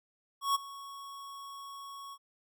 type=tone with ADSR envelope; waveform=square; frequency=1108.7 Hz; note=C#6; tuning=in tune; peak=-25 dBFS; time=0.41-2.18 s; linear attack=140 ms; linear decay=18 ms; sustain=-19 dB; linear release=53 ms; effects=Opus 48 kbps